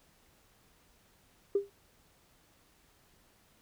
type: tone with exponential decay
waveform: sine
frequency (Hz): 400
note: G4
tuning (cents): +35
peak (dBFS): -21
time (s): 1.55-1.7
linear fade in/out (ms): 5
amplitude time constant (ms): 31
effects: tanh soft clip ceiling -17 dBFS + pink hiss -66 dBFS RMS until 3.61 s